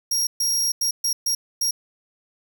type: tone bursts at uneven times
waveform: sawtooth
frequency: 5610 Hz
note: F8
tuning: 7 cents sharp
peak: -17 dBFS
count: 6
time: 0.11-0.27 / 0.4-0.72 / 0.81-0.91 / 1.04-1.13 / 1.26-1.35 / 1.61-1.71 s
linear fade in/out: 5 ms
effects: none